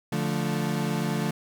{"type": "chord", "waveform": "35% pulse", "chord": "D minor", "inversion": "none", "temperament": "equal with one note detuned", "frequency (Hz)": [145.65, 174.61, 220], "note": ["D3", "F3", "A3"], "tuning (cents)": [-14, 0, 0], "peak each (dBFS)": -28, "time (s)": [0.12, 1.31], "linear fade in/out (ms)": 5, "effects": []}